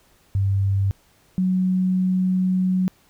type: tone pair in turn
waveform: sine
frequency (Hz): 98.1 / 185.19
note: G2 / F#3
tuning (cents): +2 / +2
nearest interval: major seventh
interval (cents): 1100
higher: second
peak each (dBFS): -17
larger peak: neither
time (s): 0.35-0.91 / 1.38-2.88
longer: second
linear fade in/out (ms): 0
effects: pink hiss -58 dBFS RMS until 3.09 s